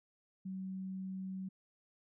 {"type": "tone", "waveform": "sine", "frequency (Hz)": 189.2, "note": "F#3", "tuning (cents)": 39, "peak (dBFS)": -39, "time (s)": [0.45, 1.49], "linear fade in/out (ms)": 10, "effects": []}